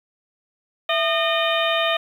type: harmonic tone with a mistuned harmonic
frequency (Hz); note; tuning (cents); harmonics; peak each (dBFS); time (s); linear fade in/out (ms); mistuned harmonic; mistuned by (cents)
611; D#5; -32; 1 / 2 / 3 / 4 / 5 / 6; -22 / -25 / -27 / -27 / -26 / -27; 0.89-1.97; 5; 1; +140
effects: 8-bit